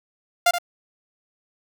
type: tone with echo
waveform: sawtooth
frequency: 698.5 Hz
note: F5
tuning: in tune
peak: -10 dBFS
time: 0.46-0.51 s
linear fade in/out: 5 ms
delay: 75 ms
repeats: 1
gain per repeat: -9 dB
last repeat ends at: 0.585 s
effects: none